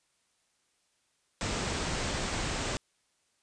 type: low-pass noise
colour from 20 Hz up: pink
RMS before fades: -33 dBFS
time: 1.41-2.77 s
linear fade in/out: 0 ms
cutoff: 8600 Hz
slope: 96 dB/octave
effects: white hiss -73 dBFS RMS until 3.42 s + resampled to 22050 Hz